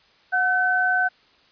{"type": "tone pair together", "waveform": "sine", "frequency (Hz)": [730, 1522.4], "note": ["F#5", "F#6"], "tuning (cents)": [-24, 49], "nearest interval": "octave + minor second", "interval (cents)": 1273, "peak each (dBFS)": [-23, -19], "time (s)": [0.32, 1.09], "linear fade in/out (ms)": 20, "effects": ["white hiss -57 dBFS RMS until 1.51 s", "resampled to 11025 Hz"]}